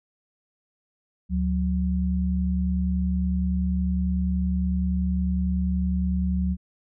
sine tone pair together, 72.86 / 183.6 Hz, D2 / F#3, -13 / -13 cents, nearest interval octave + major third, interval 1600 cents, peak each -24 dBFS, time 1.29-6.57 s, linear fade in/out 50 ms, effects none

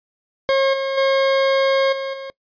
40% pulse tone with level steps, 540 Hz, C#5, 45 cents flat, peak -13 / -19 / -13 / -22 / -28 dBFS, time 0.49-2.3 s, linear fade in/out 0 ms, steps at 0.73 / 0.97 / 1.92 / 2.13 s, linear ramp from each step 10 ms, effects noise-tail reverb RT60 0.1 s tail -23 dB re dry + resampled to 11025 Hz

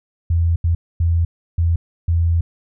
sine tone bursts at uneven times, 84.1 Hz, E2, 35 cents sharp, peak -13 dBFS, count 5, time 0.3-0.56 / 0.64-0.75 / 1-1.25 / 1.58-1.76 / 2.08-2.41 s, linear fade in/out 5 ms, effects none

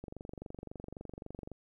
click train, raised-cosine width 2 ms, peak -30 dBFS, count 36, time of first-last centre 0.04-1.517 s, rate 23.7 Hz, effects 12-bit

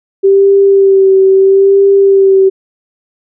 sine tone with vibrato, 389.4 Hz, G4, 12 cents flat, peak -3 dBFS, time 0.23-2.5 s, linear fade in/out 20 ms, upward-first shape sine, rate 0.76 Hz, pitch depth 27 cents each way, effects none

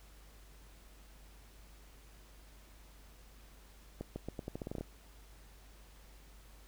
accelerating click train, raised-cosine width 2 ms, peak -26 dBFS, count 12, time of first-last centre 4.01-4.81 s, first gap 150 ms, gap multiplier 0.84, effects added 50 Hz sine -56 dBFS peak until 6.67 s + pink hiss -62 dBFS RMS until 6.67 s

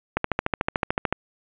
click train, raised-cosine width 0.5 ms, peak -6 dBFS, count 14, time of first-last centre 0.17-1.126 s, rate 13.6 Hz, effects resampled to 8000 Hz + 7-bit

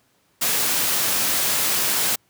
white noise, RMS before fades -21 dBFS, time 0.41-2.16 s, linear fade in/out 10 ms, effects pink hiss -63 dBFS RMS until 2.29 s + high-pass 100 Hz 12 dB/octave

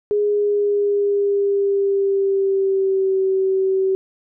sine tone with pitch glide, 414.3 to 382.1 Hz, G#4 to G4, -4 to -44 cents, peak -15 dBFS, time 0.11-3.95 s, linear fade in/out 0 ms, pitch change -140 cents, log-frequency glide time 0.22-3.19 s, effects none

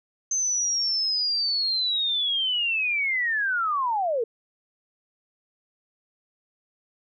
sine linear sweep, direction down, 6272 to 433.4 Hz, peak -22 dBFS, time 0.31-4.24 s, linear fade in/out 5 ms, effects none

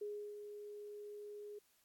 sine tone with ADSR envelope, 415.3 Hz, G#4, in tune, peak -40 dBFS, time 0.01-1.59 s, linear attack 7 ms, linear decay 330 ms, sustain -7 dB, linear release 8 ms, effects white hiss -74 dBFS RMS until 1.84 s + AAC 64 kbps

